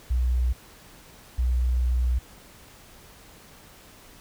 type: tone pair in turn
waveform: sine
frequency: 61.74 / 61.74 Hz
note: B1 / B1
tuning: 0 / 0 cents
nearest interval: unison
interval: 0 cents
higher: neither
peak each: -20 / -20 dBFS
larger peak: neither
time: 0.1-0.53 / 1.38-2.19 s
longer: second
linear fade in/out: 10 ms
effects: pink hiss -50 dBFS RMS until 4.2 s